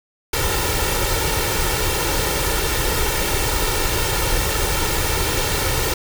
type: noise with comb filter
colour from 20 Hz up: pink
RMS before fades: -20 dBFS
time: 0.33-5.94 s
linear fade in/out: 5 ms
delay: 2.2 ms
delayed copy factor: +0.65
effects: none